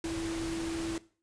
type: tone in noise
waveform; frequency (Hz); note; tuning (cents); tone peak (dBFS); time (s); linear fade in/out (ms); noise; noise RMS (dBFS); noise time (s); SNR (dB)
sine; 329.6; E4; 0; -33; 0.04-0.98; 2; pink; -40; 0.04-0.98; +4
effects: noise-tail reverb RT60 0.4 s tail -18 dB re dry + resampled to 22050 Hz